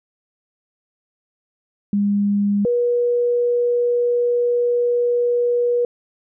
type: tone pair in turn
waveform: sine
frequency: 202.9 / 482.6 Hz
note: G#3 / B4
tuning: -40 / -40 cents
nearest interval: octave + minor third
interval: 1500 cents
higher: second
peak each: -15 dBFS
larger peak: neither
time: 1.93-2.65 / 2.65-5.85 s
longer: second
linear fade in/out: 2 ms
effects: none